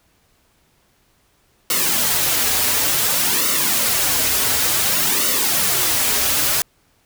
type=noise with flanger; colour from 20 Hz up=white; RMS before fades=-18 dBFS; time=1.7-6.62 s; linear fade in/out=2 ms; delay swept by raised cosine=1.2 to 5.9 ms; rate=0.56 Hz; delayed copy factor=-0.7; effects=pink hiss -60 dBFS RMS until 7.05 s